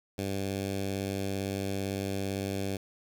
10% pulse tone with notch filter, 97.8 Hz, G2, 4 cents flat, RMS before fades -33 dBFS, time 0.18-2.77 s, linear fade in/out 5 ms, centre 1300 Hz, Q 1.3, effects 10-bit

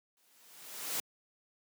white noise with exponential growth, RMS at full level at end -33 dBFS, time 0.17-1 s, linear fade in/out 1 ms, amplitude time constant 180 ms, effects high-pass 200 Hz 12 dB/octave

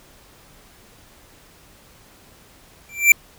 square tone with exponential growth, 2349 Hz, D7, in tune, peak -5 dBFS, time 2.89-3.12 s, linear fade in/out 2 ms, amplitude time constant 48 ms, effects pink hiss -50 dBFS RMS until 3.38 s

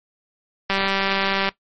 click train, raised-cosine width 0.3 ms, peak -5 dBFS, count 155, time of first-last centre 0.7-1.49 s, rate 195 Hz, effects noise-tail reverb RT60 0.1 s tail -18 dB re dry + MP3 32 kbps

